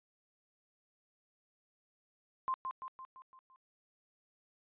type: tone with echo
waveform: sine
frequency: 1046.5 Hz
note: C6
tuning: in tune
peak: -31 dBFS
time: 2.48-2.54 s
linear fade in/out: 0 ms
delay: 170 ms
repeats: 6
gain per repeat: -5 dB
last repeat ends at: 3.56 s
effects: resampled to 8000 Hz

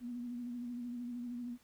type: tone with vibrato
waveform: sine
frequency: 242.1 Hz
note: B3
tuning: 34 cents flat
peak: -39 dBFS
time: 0-1.58 s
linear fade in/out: 50 ms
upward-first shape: sine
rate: 13 Hz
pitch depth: 36 cents each way
effects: pink hiss -68 dBFS RMS until 1.63 s

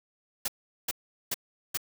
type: noise bursts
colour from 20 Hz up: white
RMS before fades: -30 dBFS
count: 4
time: 0.45-1.774 s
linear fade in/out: 5 ms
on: 31 ms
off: 400 ms
effects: none

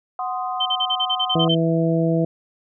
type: chord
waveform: sine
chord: C diminished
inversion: second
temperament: equal with one note detuned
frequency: 740 / 1041.1 / 1244.5 Hz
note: Gb5 / C6 / Eb6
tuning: 0 / -9 / 0 cents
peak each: -25 / -29 / -30 dBFS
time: 0.19-1.48 s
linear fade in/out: 2 ms
type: tone bursts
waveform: sine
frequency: 3099 Hz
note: G7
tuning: 21 cents flat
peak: -18 dBFS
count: 10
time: 0.6-1.55 s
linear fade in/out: 10 ms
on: 59 ms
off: 40 ms
type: harmonic tone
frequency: 164.5 Hz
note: E3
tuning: 3 cents flat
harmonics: 1 / 2 / 3 / 4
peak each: -19 / -22 / -24 / -25 dBFS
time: 1.35-2.25 s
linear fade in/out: 5 ms
effects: none

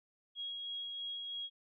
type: tone with tremolo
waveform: sine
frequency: 3298 Hz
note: G#7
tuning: 13 cents flat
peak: -38 dBFS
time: 0.35-1.5 s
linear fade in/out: 50 ms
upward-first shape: sine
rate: 3.1 Hz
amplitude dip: 25%
effects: none

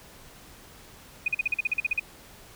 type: tone bursts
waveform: sine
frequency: 2479 Hz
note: D#7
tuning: 7 cents flat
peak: -21 dBFS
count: 12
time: 1.26-1.997 s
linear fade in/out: 5 ms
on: 22 ms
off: 43 ms
effects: pink hiss -50 dBFS RMS until 2.55 s

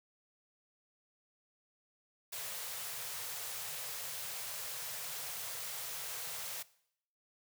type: band-stop noise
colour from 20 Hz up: white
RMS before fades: -42 dBFS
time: 2.32-6.63 s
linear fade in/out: 10 ms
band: 170 to 420 Hz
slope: 96 dB/octave
effects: noise-tail reverb RT60 0.7 s tail -20 dB re dry + high-pass 100 Hz 12 dB/octave

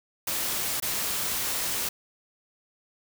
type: noise with dropouts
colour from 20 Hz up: white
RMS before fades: -29 dBFS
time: 0.27-1.89 s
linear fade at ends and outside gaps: 5 ms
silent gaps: 0.801-0.823 s
effects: none

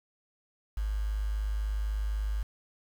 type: tone with quantisation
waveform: sine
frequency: 51.91 Hz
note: G#1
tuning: in tune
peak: -28 dBFS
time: 0.77-2.43 s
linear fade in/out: 5 ms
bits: 8
effects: none

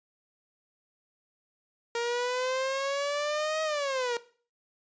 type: exponential two-way sweep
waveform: sawtooth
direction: up then down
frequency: 466.2 to 634 to 466.2 Hz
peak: -24 dBFS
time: 1.95-4.17 s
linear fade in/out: 2 ms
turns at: 3.63 s
effects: noise-tail reverb RT60 0.4 s tail -17 dB re dry + resampled to 16000 Hz

